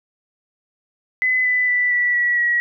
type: tone with pitch steps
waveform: sine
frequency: 2018 / 1997.1 / 1976.5 / 1956 / 1935.8 / 1915.8 Hz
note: B6 / B6 / B6 / B6 / B6 / A#6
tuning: +37 / +19 / +1 / -17 / -35 / +47 cents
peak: -15 dBFS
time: 1.22-2.6 s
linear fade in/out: 0 ms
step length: 230 ms
effects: none